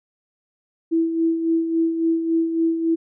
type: tone with tremolo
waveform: sine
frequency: 328.7 Hz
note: E4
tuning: 5 cents flat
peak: -15 dBFS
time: 0.91-2.96 s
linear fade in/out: 20 ms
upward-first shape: sine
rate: 3.6 Hz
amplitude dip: 55%
effects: none